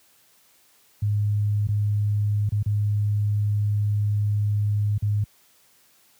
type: tone with dropouts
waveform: sine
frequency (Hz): 103.83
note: G#2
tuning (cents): 0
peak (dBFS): -19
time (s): 1.02-5.24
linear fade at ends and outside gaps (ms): 5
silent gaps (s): 1.671-1.686 / 2.491-2.52 / 2.627-2.66 / 4.979-5.023
effects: white hiss -59 dBFS RMS until 6.19 s + high-pass 60 Hz 12 dB/octave